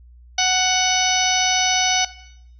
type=harmonic tone; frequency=742 Hz; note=F#5; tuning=5 cents sharp; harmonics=1 / 2 / 3 / 4 / 5 / 6 / 7 / 8; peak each=-22 / -27 / -24 / -23 / -25 / -27 / -27 / -22 dBFS; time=0.38-2.05 s; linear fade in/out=5 ms; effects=noise-tail reverb RT60 0.8 s tail -17 dB re dry + added 60 Hz sine -43 dBFS peak until 2.59 s